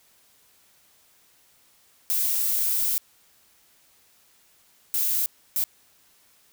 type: noise bursts at uneven times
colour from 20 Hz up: violet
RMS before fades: -24 dBFS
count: 3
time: 2.1-2.98 / 4.94-5.26 / 5.56-5.64 s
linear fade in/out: 0 ms
effects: white hiss -60 dBFS RMS until 6.52 s